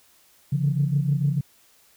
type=tone cluster; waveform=sine; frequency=139.7 / 146.4 / 171.1 Hz; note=C#3 / D3 / F3; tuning=+14 / -5 / -35 cents; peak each=-21 / -25 / -27 dBFS; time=0.52-1.41 s; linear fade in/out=10 ms; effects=tanh soft clip ceiling -11 dBFS + white hiss -58 dBFS RMS until 1.96 s